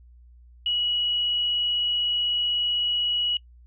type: tone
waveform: sine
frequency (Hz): 2919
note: F#7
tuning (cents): -24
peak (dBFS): -22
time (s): 0.66-3.37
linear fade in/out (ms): 2
effects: noise-tail reverb RT60 0.1 s tail -23 dB re dry + added 60 Hz sine -48 dBFS peak until 3.66 s